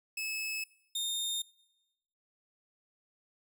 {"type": "tone pair in turn", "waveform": "sawtooth", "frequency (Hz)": [2595, 3657], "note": ["E7", "A#7"], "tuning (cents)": [-28, -34], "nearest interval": "tritone", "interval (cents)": 594, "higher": "second", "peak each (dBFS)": [-31, -29], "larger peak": "second", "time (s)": [[0.17, 0.64], [0.95, 1.42]], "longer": "neither", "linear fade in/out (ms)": 5, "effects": ["noise-tail reverb RT60 1.0 s tail -22 dB re dry"]}